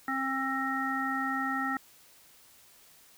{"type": "harmonic tone", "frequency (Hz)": 266.8, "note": "C4", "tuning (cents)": 34, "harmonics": [1, 3, 5, 7], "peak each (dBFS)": [-34, -36, -33, -34], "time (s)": [0.08, 1.77], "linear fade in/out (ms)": 2, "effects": ["white hiss -58 dBFS RMS until 3.17 s"]}